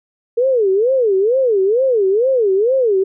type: tone with vibrato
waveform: sine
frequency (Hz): 450.1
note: A4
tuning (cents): +39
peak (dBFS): -11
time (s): 0.37-3.04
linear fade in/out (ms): 10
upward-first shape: sine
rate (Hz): 2.2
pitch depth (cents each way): 300
effects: none